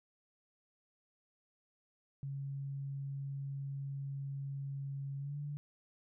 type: tone with pitch glide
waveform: sine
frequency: 138.4 to 145.53 Hz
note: C#3 to D3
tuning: -2 to -15 cents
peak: -38 dBFS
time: 2.23-5.57 s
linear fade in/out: 0 ms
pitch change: +87 cents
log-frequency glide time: 5.18-5.38 s
effects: none